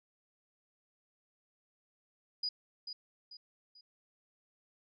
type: tone with echo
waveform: sine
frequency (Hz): 4921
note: D#8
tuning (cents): -20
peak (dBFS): -32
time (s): 2.43-2.49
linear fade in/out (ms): 5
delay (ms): 440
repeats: 3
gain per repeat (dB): -8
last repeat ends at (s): 3.81
effects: none